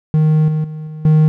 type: tone with level steps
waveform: triangle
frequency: 155.2 Hz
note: D#3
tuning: 4 cents flat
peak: -7 / -12 / -22 / -24 / -5 dBFS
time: 0.14-1.28 s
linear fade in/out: 0 ms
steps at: 0.48 / 0.64 / 0.87 / 1.05 s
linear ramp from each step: 2 ms
effects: none